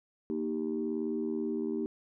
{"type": "chord", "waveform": "sine", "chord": "Eb major", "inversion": "second", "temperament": "equal", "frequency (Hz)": [233.1, 311.1, 392], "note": ["Bb3", "Eb4", "G4"], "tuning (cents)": [0, 0, 0], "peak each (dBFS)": -34, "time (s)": [0.3, 1.86], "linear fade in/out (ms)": 0, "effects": ["tanh soft clip ceiling -23 dBFS"]}